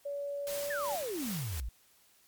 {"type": "tone with pitch glide", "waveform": "sine", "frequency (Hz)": [569, 576.3], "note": ["C#5", "D5"], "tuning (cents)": [45, -33], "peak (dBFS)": -34, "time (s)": [0.05, 0.96], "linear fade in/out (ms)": 10, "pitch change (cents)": 22, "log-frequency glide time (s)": [0.44, 0.74]}
{"type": "noise with tremolo", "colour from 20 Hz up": "white", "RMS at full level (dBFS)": -40, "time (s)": [0.47, 1.6], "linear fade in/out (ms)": 0, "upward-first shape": "sine", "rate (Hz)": 2.7, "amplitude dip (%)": 45}
{"type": "exponential sweep", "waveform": "sine", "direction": "down", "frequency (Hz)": [1848, 50.6], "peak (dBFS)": -34, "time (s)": [0.7, 1.69], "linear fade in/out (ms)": 5}
{"effects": ["white hiss -65 dBFS RMS until 2.27 s", "MP3 96 kbps"]}